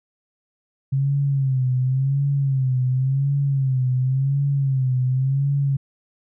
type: tone with vibrato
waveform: sine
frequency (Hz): 133.9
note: C3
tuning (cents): +40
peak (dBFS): -17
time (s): 0.92-5.77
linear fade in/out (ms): 10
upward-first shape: sine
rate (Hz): 0.92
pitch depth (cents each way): 89
effects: none